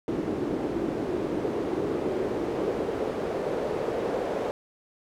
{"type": "noise with band-pass filter sweep", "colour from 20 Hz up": "pink", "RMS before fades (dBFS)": -29, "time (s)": [0.08, 4.51], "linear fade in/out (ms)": 0, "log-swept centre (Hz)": [320, 500], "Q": 2.5, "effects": []}